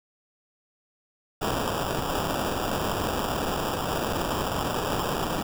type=noise with sample-and-hold; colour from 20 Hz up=violet; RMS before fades=-28 dBFS; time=1.41-5.43 s; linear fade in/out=10 ms; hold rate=2100 Hz; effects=none